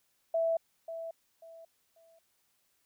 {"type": "tone with echo", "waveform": "sine", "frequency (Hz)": 659.3, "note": "E5", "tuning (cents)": 0, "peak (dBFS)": -26, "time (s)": [0.34, 0.57], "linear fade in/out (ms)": 5, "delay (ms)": 540, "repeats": 3, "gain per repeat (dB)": -11, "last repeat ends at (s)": 2.19, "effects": ["white hiss -74 dBFS RMS until 2.85 s"]}